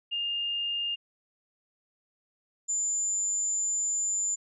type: tone pair in turn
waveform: sine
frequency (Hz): 2818 / 7101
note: F7 / A8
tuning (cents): +15 / +15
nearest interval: octave + major third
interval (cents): 1600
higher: second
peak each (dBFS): -28 / -26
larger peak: second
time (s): 0.11-0.96 / 2.68-4.36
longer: second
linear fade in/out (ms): 20
effects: none